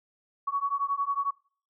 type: beating tone pair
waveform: sine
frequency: 1116 / 1127 Hz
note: C#6 / C#6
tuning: +11 / +28 cents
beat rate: 11 Hz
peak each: -29 dBFS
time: 0.47-1.31 s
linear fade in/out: 10 ms
effects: noise-tail reverb RT60 0.5 s tail -24 dB re dry